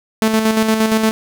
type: tone with tremolo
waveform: sawtooth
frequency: 220 Hz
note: A3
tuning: in tune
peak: -7 dBFS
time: 0.22-1.11 s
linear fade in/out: 0 ms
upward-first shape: square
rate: 8.6 Hz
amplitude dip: 45%
effects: none